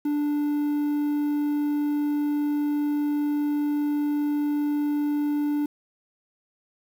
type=tone with quantisation; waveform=triangle; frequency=293.7 Hz; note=D4; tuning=in tune; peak=-20 dBFS; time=0.05-5.66 s; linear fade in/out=5 ms; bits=8; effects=none